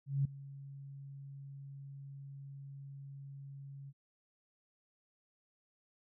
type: tone with ADSR envelope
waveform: sine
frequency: 138.59 Hz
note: C#3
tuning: in tune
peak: -27 dBFS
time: 0.06-3.93 s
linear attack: 190 ms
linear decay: 5 ms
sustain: -19 dB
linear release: 44 ms
effects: none